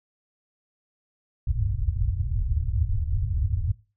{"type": "low-pass noise", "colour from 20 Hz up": "white", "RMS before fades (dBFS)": -25, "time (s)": [1.47, 3.72], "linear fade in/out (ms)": 5, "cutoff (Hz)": 110, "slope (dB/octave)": 48, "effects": ["noise-tail reverb RT60 0.3 s tail -18 dB re dry"]}